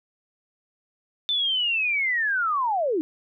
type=linear sweep; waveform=sine; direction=down; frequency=3560 to 289.2 Hz; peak=-21 dBFS; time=1.29-3.01 s; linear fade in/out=0 ms; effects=none